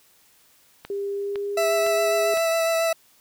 click train, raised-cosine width 0.3 ms, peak -20 dBFS, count 4, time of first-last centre 0.85-2.373 s, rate 1.97 Hz
sine tone with pitch glide, 400 to 411.5 Hz, G4 to G#4, +35 to -16 cents, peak -25 dBFS, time 0.9-2.34 s, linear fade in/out 2 ms, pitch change +49 cents, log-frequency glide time 1.11-2.04 s
40% pulse tone with vibrato, 659.3 Hz, E5, in tune, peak -19 dBFS, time 1.57-2.93 s, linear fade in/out 5 ms, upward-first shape sine, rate 7.3 Hz, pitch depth 12 cents each way
effects white hiss -58 dBFS RMS until 3.2 s

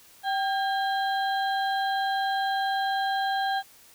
harmonic tone with a mistuned harmonic, 807 Hz, G#5, 50 cents flat, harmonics 1 / 2 / 4 / 5, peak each -25 / -31 / -37 / -39 dBFS, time 0.23-3.63 s, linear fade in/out 50 ms, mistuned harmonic 1, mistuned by -63 cents, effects white hiss -54 dBFS RMS until 3.94 s

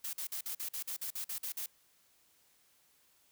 blue noise bursts, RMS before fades -39 dBFS, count 12, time 0.04-1.661 s, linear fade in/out 5 ms, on 92 ms, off 47 ms, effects white hiss -69 dBFS RMS until 3.31 s

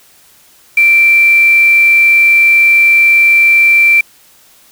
sine tone with quantisation, 2349 Hz, D7, in tune, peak -4 dBFS, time 0.77-4.01 s, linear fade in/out 5 ms, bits 4, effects white hiss -45 dBFS RMS until 4.71 s

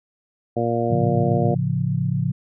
harmonic tone, 117.3 Hz, A#2, 11 cents sharp, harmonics 1 / 2 / 3 / 4 / 5 / 6, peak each -26 / -26 / -26 / -26 / -26 / -26 dBFS, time 0.56-1.55 s, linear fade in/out 10 ms
sine chord, A augmented, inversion none, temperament equal, 110 / 138.59 / 174.61 Hz, A2 / C#3 / E#3, 0 / 0 / 0 cents, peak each -25 / -22 / -24 dBFS, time 0.9-2.32 s, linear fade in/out 10 ms
effects none

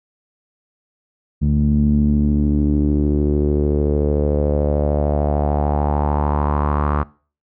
sawtooth tone with low-pass filter sweep, 73.42 Hz, D2, in tune, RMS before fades -17 dBFS, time 1.41-7.04 s, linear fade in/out 20 ms, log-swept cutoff 190 to 1200 Hz, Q 4.2, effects noise-tail reverb RT60 0.4 s tail -22 dB re dry

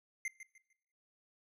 square tone with echo, 2093 Hz, C7, in tune, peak -36 dBFS, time 0.25-0.28 s, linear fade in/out 2 ms, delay 150 ms, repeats 3, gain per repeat -11 dB, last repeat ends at 0.73 s, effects noise-tail reverb RT60 0.9 s tail -22 dB re dry + low-pass 11000 Hz 12 dB/octave

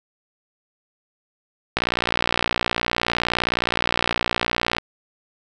click train, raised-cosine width 0.3 ms, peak -3 dBFS, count 180, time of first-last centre 1.77-4.783 s, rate 59.4 Hz, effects none

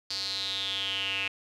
square tone with band-pass filter sweep, 97.4 Hz, G2, 11 cents flat, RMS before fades -32 dBFS, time 0.1-1.28 s, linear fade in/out 5 ms, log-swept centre 4600 to 2600 Hz, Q 7.8, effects none

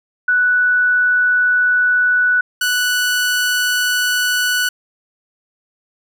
sine / sawtooth tone pair in turn, 1481 / 1481 Hz, F#6 / F#6, +1 / +1 cents, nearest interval unison, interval 0 cents, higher neither, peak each -11 dBFS, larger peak neither, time 0.28-2.41 / 2.61-4.69 s, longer first, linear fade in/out 5 ms, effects none

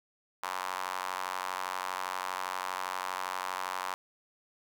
sawtooth tone with high-pass filter, 92.5 Hz, F#2, in tune, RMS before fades -36 dBFS, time 0.43-3.94 s, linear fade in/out 0 ms, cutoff 1000 Hz, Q 3.1, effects none

